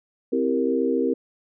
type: chord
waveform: sine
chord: C dominant seventh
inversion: none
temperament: equal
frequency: 261.6 / 329.6 / 392 / 466.2 Hz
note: C4 / E4 / G4 / Bb4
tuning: 0 / 0 / 0 / 0 cents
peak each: -24 / -27 / -26 / -24 dBFS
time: 0.32-1.14 s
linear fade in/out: 10 ms
effects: none